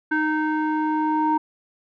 square tone with low-pass filter sweep, 309.4 Hz, D#4, 10 cents flat, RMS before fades -22 dBFS, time 0.11-1.38 s, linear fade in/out 10 ms, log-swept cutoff 1500 to 1000 Hz, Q 6.5, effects none

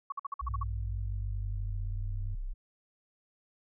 sine tone bursts, 1116 Hz, C#6, 11 cents sharp, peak -32 dBFS, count 8, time 0.1-0.633 s, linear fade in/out 5 ms, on 22 ms, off 51 ms
sine linear sweep, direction down, 61.5 to 31.14 Hz, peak -33 dBFS, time 0.41-2.54 s, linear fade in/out 20 ms
sine tone with pitch glide, 98.6 to 97.64 Hz, G2 to G2, +11 to -6 cents, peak -36 dBFS, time 0.49-2.35 s, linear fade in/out 5 ms, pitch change -17 cents, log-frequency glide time 0.74-2.1 s
effects none

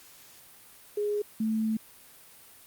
sine tone pair in turn, 415.3 / 220 Hz, G#4 / A3, 0 / 0 cents, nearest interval major seventh, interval 1100 cents, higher first, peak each -26 / -25 dBFS, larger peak second, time 0.97-1.22 / 1.4-1.77 s, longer second, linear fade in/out 5 ms, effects white hiss -53 dBFS RMS until 2.66 s + Opus 48 kbps

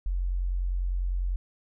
sine tone, 45 Hz, F#1, 47 cents flat, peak -25 dBFS, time 0.06-1.36 s, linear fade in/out 0 ms, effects none

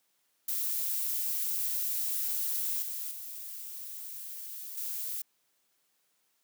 violet noise with level steps, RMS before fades -32 / -37 / -42 / -36 dBFS, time 0.48-5.22 s, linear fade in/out 5 ms, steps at 2.82 / 3.11 / 4.77 s, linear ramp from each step 5 ms, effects white hiss -74 dBFS RMS until 6.43 s + high-pass 150 Hz 12 dB/octave

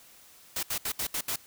white noise bursts at uneven times, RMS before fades -31 dBFS, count 6, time 0.56-0.63 / 0.7-0.78 / 0.85-0.92 / 0.99-1.07 / 1.14-1.21 / 1.28-1.36 s, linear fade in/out 5 ms, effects white hiss -55 dBFS RMS until 1.46 s

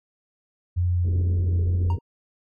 sine tone with vibrato, 88.3 Hz, F2, 20 cents sharp, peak -19 dBFS, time 0.76-1.97 s, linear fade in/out 20 ms, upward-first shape sine, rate 2.2 Hz, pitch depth 12 cents each way
pink low-pass noise, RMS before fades -35 dBFS, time 1.04-1.99 s, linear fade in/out 5 ms, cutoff 460 Hz, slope 48 dB/octave
triangle tone with exponential decay, 932.3 Hz, A#5, in tune, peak -26 dBFS, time 1.9-2.01 s, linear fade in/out 2 ms, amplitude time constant 22 ms
effects none

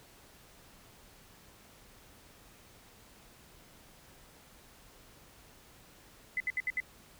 sine tone bursts, 2020 Hz, B6, 39 cents sharp, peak -29 dBFS, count 5, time 6.37-6.802 s, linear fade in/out 2 ms, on 32 ms, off 68 ms, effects pink hiss -58 dBFS RMS until 7.19 s

